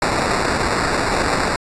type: noise with sample-and-hold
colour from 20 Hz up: violet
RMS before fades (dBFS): -19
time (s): 0.02-1.56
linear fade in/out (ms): 2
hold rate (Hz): 3150
effects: resampled to 22050 Hz